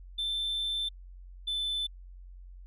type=tone pair in turn; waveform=sine; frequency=3547 / 3520 Hz; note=A7 / A7; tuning=+13 / 0 cents; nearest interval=unison; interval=13 cents; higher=first; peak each=-27 dBFS; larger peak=neither; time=0.18-0.89 / 1.47-1.87 s; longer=first; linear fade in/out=10 ms; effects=tanh soft clip ceiling -28 dBFS + added 45 Hz sine -45 dBFS peak until 2.66 s